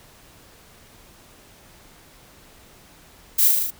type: noise with echo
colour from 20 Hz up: violet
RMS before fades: -17 dBFS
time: 3.38-3.48 s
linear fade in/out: 10 ms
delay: 38 ms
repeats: 6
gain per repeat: -2 dB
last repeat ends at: 3.708 s
effects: pink hiss -50 dBFS RMS until 3.79 s